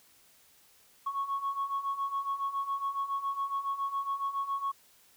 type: beating tone pair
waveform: sine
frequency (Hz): 1100 / 1107.2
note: C#6 / C#6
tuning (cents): -14 / -2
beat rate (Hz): 7.2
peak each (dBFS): -35 / -31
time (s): 1.06-4.72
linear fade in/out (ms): 10
effects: tanh soft clip ceiling -25 dBFS + white hiss -62 dBFS RMS until 5.16 s